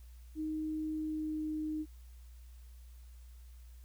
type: tone with pitch glide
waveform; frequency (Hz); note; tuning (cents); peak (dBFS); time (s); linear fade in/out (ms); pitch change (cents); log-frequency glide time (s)
sine; 311.1 to 308.8; D#4 to D#4; 0 to -13; -34; 0.35-1.86; 50; -13; 0.94-1.45
effects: added 60 Hz sine -50 dBFS peak until 3.84 s + white hiss -68 dBFS RMS until 3.84 s